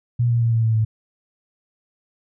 sine tone with pitch steps, 120 / 117.94 / 115.91 / 113.92 / 111.96 / 110.04 Hz, B2 / A#2 / A#2 / A#2 / A2 / A2, -49 / +21 / -9 / -39 / +31 / +1 cents, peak -15 dBFS, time 0.19-0.85 s, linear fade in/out 10 ms, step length 110 ms, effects none

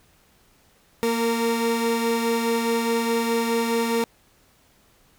30% pulse tone pair together, 232.3 / 459.8 Hz, A#3 / A#4, -6 / -24 cents, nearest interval octave, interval 1182 cents, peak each -21 dBFS, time 1.03-4.04 s, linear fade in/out 0 ms, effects pink hiss -59 dBFS RMS until 5.18 s

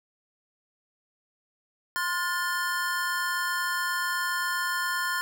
square chord, F major, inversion second, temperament equal with one note detuned, 1046.5 / 1430.4 / 1760 Hz, C6 / F6 / A6, 0 / +41 / 0 cents, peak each -32 / -31 / -32 dBFS, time 1.96-5.21 s, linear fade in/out 0 ms, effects none

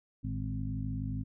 harmonic tone with a mistuned harmonic, 51.91 Hz, G#1, in tune, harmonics 1 / 2 / 3 / 4 / 5, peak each -39 / -36 / -40 / -43 / -40 dBFS, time 0.23-1.24 s, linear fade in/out 20 ms, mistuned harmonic 2, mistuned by +81 cents, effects none

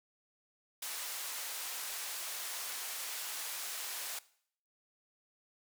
white band-pass noise, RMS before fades -41 dBFS, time 0.82-4.19 s, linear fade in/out 5 ms, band 650 to 15000 Hz, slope 12 dB/octave, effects noise-tail reverb RT60 0.6 s tail -19 dB re dry

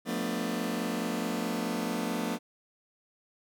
sawtooth chord, B half-diminished seventh, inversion second, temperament just, 177.8 / 222.2 / 246.9 / 296.3 Hz, F3 / A3 / B3 / D4, +31 / +17 / 0 / +15 cents, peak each -33 / -30 / -31 / -33 dBFS, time 0.05-2.39 s, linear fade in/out 50 ms, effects none

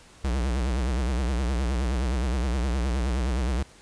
square tone with vibrato, 62.9 Hz, B1, 32 cents sharp, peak -24 dBFS, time 0.24-3.63 s, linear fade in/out 5 ms, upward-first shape triangle, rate 9.6 Hz, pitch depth 200 cents each way, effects pink hiss -52 dBFS RMS until 3.81 s + resampled to 22050 Hz

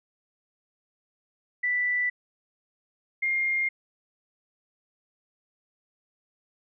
sine tone pair in turn, 1975.5 / 2121 Hz, B6 / C7, 0 / +23 cents, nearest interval minor second, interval 123 cents, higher second, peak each -23 dBFS, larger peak neither, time 1.63-2.1 / 3.22-3.69 s, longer neither, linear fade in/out 10 ms, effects none

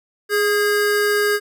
square tone pair together, 415.3 / 1618.6 Hz, G#4 / G#6, 0 / -45 cents, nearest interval 2 octaves, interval 2355 cents, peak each -18 / -21 dBFS, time 0.29-1.4 s, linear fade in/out 50 ms, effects none

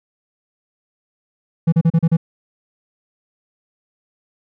triangle tone bursts, 164.81 Hz, E3, in tune, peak -8 dBFS, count 6, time 1.67-2.169 s, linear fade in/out 10 ms, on 54 ms, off 35 ms, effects none

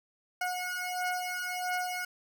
20% pulse beating tone pair, 725 / 726.5 Hz, F#5 / F#5, -35 / -32 cents, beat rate 1.5 Hz, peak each -30 dBFS, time 0.41-2.05 s, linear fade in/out 5 ms, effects none

